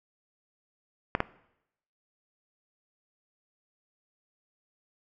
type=clicks; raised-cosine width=0.5 ms; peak=-9 dBFS; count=2; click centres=1.151 / 1.204 s; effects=noise-tail reverb RT60 0.8 s tail -19 dB re dry